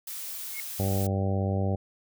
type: noise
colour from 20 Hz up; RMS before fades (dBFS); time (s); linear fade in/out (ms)
blue; -37; 0.07-1.07; 5
type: tone with exponential growth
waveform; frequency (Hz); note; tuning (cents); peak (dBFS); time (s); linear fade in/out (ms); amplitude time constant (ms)
sine; 2166; C#7; -41; -31; 0.47-0.6; 1; 28
type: harmonic tone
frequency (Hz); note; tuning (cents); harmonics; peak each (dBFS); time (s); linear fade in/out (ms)
97.1; G2; -16; 1 / 2 / 3 / 4 / 5 / 6 / 7 / 8; -26 / -31 / -38 / -37 / -37 / -36 / -41 / -39; 0.79-1.76; 10
effects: none